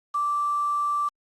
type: tone with quantisation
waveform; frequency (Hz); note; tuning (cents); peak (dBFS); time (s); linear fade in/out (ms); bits
sine; 1170; D6; -7; -22; 0.14-1.09; 10; 7
effects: low-pass 8000 Hz 12 dB/octave + Opus 48 kbps